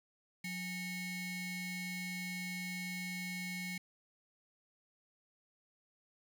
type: ring-modulated tone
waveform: 45% pulse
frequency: 1009 Hz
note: B5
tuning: 37 cents sharp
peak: -36 dBFS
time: 0.44-3.78 s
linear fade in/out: 5 ms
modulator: 1190 Hz
effects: none